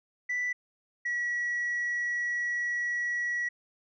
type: tone pair in turn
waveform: sine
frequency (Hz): 1975.5 / 1929.3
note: B6 / B6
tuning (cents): 0 / -41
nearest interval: unison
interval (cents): 41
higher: first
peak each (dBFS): -26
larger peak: neither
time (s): 0.29-0.53 / 1.05-3.49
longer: second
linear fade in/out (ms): 10
effects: tanh soft clip ceiling -26 dBFS